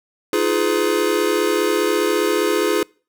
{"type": "chord", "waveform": "square", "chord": "F half-diminished seventh", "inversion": "third", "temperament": "just", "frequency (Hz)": [314.3, 349.2, 419.1, 502.9], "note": ["Eb4", "F4", "Ab4", "Cb5"], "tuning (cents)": [18, 0, 16, 31], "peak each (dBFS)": [-25, -22, -20, -25], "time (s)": [0.33, 2.83], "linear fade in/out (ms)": 2, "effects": ["noise-tail reverb RT60 0.4 s tail -26 dB re dry"]}